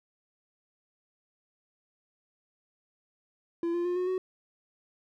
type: tone with pitch steps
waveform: triangle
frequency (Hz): 339 / 346.9 / 355 / 363.3 / 371.8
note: E4 / F4 / F4 / F#4 / F#4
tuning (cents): +49 / -12 / +28 / -32 / +8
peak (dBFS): -25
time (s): 3.63-4.18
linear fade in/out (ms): 2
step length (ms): 110
effects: none